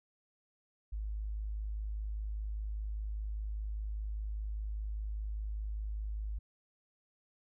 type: tone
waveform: sine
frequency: 52.5 Hz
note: G#1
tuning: 19 cents sharp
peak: -35 dBFS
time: 0.92-6.39 s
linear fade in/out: 10 ms
effects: none